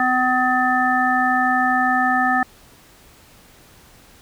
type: harmonic tone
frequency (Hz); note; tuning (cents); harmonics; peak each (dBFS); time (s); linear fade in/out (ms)
253.4; B3; +45; 1 / 3 / 5 / 7; -23 / -19 / -22 / -20; 0-2.43; 2
effects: pink hiss -49 dBFS RMS until 4.21 s